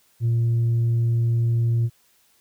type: tone with tanh clipping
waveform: sine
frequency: 116.54 Hz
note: A#2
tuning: in tune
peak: -18 dBFS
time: 0.2-1.9 s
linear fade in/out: 50 ms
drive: 1 dB
effects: white hiss -61 dBFS RMS until 2.4 s